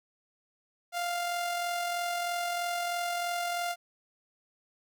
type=tone with amplitude modulation; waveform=sawtooth; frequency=698.5 Hz; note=F5; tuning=in tune; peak=-25 dBFS; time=0.92-3.76 s; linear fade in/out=50 ms; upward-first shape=sine; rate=43.1 Hz; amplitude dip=30%; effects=none